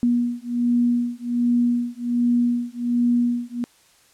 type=beating tone pair; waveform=sine; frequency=240 / 241.3 Hz; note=B3 / B3; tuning=-49 / -40 cents; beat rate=1.3 Hz; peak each=-21 dBFS; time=0.03-3.64 s; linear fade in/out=0 ms; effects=white hiss -56 dBFS RMS until 4.13 s + low-pass 10000 Hz 12 dB/octave